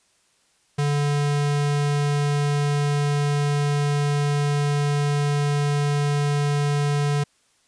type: tone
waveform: square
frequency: 144.9 Hz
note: D3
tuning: 23 cents flat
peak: -20 dBFS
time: 0.78-7.24 s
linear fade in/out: 10 ms
effects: white hiss -63 dBFS RMS until 7.67 s + resampled to 22050 Hz